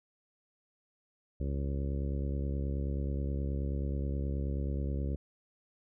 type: harmonic tone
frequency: 69.4 Hz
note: C#2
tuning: 3 cents sharp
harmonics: 1 / 2 / 3 / 4 / 5 / 6 / 7 / 8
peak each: -32 / -38 / -42 / -44 / -46 / -48 / -49 / -50 dBFS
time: 1.4-5.16 s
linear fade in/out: 5 ms
effects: none